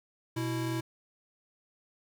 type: tone pair together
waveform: square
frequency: 123.47 / 328.7 Hz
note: B2 / E4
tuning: 0 / -5 cents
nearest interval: octave + perfect fourth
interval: 1695 cents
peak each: -34 / -34 dBFS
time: 0.36-0.81 s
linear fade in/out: 10 ms
effects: 11-bit